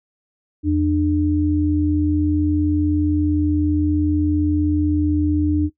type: tone pair together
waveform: sine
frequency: 84.3 / 299.9 Hz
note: E2 / D4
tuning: +39 / +36 cents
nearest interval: octave + minor seventh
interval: 2197 cents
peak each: -20 / -16 dBFS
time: 0.63-5.7 s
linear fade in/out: 50 ms
effects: noise-tail reverb RT60 0.1 s tail -17 dB re dry